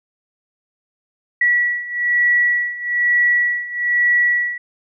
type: beating tone pair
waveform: sine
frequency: 1938 / 1939.1 Hz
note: B6 / B6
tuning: -33 / -32 cents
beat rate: 1.1 Hz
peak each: -19 / -16 dBFS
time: 1.41-4.58 s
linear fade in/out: 5 ms
effects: none